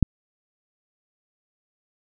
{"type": "click", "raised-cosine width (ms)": 5, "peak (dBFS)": -3, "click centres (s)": 0.027, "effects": []}